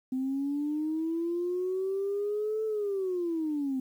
sine linear two-way sweep, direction up then down, 256.3 to 440 to 256.3 Hz, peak -27 dBFS, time 0.12-3.8 s, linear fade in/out 5 ms, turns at 2.65 s, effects tanh soft clip ceiling -23 dBFS + 10-bit

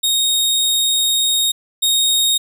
sawtooth tone pair in turn, 3729 / 3729 Hz, A#7 / A#7, 0 / 0 cents, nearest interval unison, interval 0 cents, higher neither, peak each -11 / -10 dBFS, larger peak second, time 0.03-1.52 / 1.82-2.38 s, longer first, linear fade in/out 10 ms, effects none

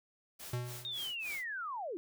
white noise with tremolo, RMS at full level -46 dBFS, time 0.39-1.46 s, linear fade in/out 10 ms, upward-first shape sine, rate 3.5 Hz, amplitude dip 100%
square tone with exponential decay, 122.7 Hz, B2, 11 cents flat, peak -33 dBFS, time 0.53-1.13 s, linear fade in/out 5 ms, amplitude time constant 130 ms
sine linear sweep, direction down, 3729 to 309.1 Hz, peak -37 dBFS, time 0.85-1.97 s, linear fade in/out 0 ms
effects none

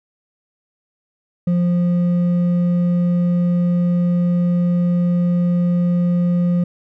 sine tone with hard clipping, 175.5 Hz, F3, 9 cents sharp, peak -15 dBFS, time 1.47-6.64 s, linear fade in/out 5 ms, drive 4 dB, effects none

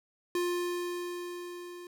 square tone with level ramp, 352.3 Hz, F4, 15 cents sharp, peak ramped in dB -28 to -44 dBFS, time 0.35-1.87 s, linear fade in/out 2 ms, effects none

